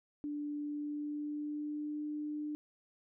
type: tone with pitch glide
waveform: sine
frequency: 293.7 to 299.2 Hz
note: D4 to D4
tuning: 0 to +32 cents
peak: -36 dBFS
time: 0.24-2.55 s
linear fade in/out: 0 ms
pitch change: +32 cents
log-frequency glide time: 0.6-2.04 s
effects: none